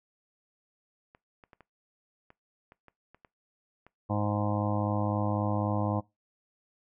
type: clicks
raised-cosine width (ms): 0.5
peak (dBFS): -37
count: 10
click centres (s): 1.149 / 1.438 / 1.532 / 1.607 / 2.304 / 2.721 / 2.883 / 3.146 / 3.248 / 3.866
type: harmonic tone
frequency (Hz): 103.83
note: G#2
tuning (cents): 0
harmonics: 1 / 2 / 3 / 5 / 6 / 7 / 8 / 9 / 10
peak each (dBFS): -30 / -33 / -35 / -37 / -38 / -38 / -39 / -40 / -40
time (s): 4.09-6.01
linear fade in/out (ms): 20
effects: noise-tail reverb RT60 0.2 s tail -21 dB re dry